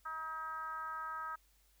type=tone with frequency modulation; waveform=sine; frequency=1272 Hz; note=D#6; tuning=38 cents sharp; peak=-39 dBFS; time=0.05-1.36 s; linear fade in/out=10 ms; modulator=319 Hz; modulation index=0.85; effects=added 50 Hz sine -69 dBFS peak until 1.8 s + white hiss -72 dBFS RMS until 1.8 s